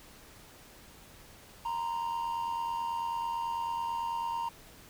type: tone pair together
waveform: triangle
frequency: 932.3 / 1021.4 Hz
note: A#5 / C6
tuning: 0 / -42 cents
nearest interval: major second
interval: 158 cents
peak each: -30 / -38 dBFS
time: 1.65-4.49 s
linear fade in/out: 5 ms
effects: pink hiss -54 dBFS RMS until 4.89 s